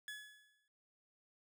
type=tone with exponential decay; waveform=30% pulse; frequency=1700 Hz; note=G#6; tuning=40 cents sharp; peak=-40 dBFS; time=0.08-0.68 s; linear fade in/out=1 ms; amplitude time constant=130 ms; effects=none